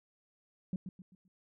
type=tone with echo; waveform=sine; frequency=185 Hz; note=F#3; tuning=in tune; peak=-30 dBFS; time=0.73-0.76 s; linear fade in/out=2 ms; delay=130 ms; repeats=4; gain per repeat=-9 dB; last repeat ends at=1.28 s; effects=tanh soft clip ceiling -29 dBFS